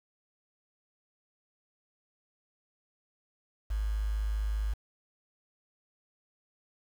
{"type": "tone with quantisation", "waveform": "sine", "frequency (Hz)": 52.5, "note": "G#1", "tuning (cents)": 19, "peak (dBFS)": -28, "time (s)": [3.7, 4.74], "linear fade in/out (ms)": 10, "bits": 8, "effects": []}